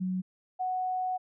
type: tone pair in turn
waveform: sine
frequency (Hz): 185 / 740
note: F#3 / F#5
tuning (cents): 0 / 0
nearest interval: 2 octaves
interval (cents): 2400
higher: second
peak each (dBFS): -28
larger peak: neither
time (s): 0-0.22 / 0.59-1.18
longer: second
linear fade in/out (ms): 20
effects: none